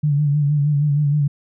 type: tone with vibrato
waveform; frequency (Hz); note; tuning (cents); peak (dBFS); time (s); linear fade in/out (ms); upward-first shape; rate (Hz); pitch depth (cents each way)
sine; 146.1; D3; -9; -14; 0.03-1.28; 10; sine; 6.4; 53
effects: none